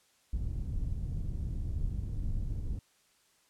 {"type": "low-pass noise", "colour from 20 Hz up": "pink", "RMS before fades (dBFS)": -34, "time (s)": [0.33, 2.79], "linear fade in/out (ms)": 5, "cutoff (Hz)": 110, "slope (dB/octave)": 12, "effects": ["white hiss -68 dBFS RMS until 3.49 s", "low-pass 10000 Hz 12 dB/octave"]}